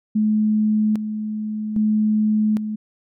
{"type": "tone with tremolo", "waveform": "sine", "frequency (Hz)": 214.2, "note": "A3", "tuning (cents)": -46, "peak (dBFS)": -15, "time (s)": [0.15, 2.76], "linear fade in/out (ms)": 10, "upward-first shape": "square", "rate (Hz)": 0.62, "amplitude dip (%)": 60, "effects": []}